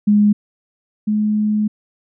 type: tone pair in turn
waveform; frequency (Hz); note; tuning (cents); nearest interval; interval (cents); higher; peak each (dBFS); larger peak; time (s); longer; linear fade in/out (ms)
sine; 207.7 / 211.9; G#3 / G#3; 0 / +35; unison; 35; second; -9 / -14; first; 0.07-0.33 / 1.07-1.68; second; 10
effects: none